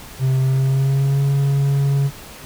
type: tone with pitch glide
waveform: triangle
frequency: 131.5 to 139.32 Hz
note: C3 to C#3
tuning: +9 to +9 cents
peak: -12 dBFS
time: 0.19-2.11 s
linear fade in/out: 50 ms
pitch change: +100 cents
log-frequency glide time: 0.42-1.23 s
effects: pink hiss -38 dBFS RMS until 2.45 s